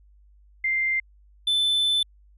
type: tone pair in turn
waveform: sine / triangle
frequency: 2093 / 3520 Hz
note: C7 / A7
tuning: 0 / 0 cents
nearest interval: major sixth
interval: 900 cents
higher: second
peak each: -21 / -18 dBFS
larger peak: second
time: 0.64-1 / 1.47-2.03 s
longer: second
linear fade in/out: 5 ms
effects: added 50 Hz sine -52 dBFS peak until 2.37 s + resampled to 32000 Hz